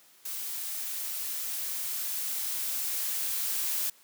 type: noise with level ramp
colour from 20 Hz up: blue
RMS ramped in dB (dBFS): -36 to -30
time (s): 0.25-3.9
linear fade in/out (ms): 5
effects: white hiss -59 dBFS RMS until 4.03 s + high-pass 200 Hz 12 dB/octave